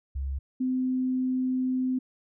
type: tone pair in turn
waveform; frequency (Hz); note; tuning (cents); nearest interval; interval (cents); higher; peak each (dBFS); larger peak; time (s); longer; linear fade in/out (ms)
sine; 68 / 256.7; C#2 / C4; -33 / -33; octave + major seventh; 2300; second; -28 / -24; second; 0.15-0.39 / 0.6-1.99; second; 10
effects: none